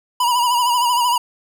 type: tone with vibrato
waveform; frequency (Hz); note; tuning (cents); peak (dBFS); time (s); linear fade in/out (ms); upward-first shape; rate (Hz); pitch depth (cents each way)
square; 970; B5; -31; -15; 0.2-1.18; 5; sine; 13; 61
effects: none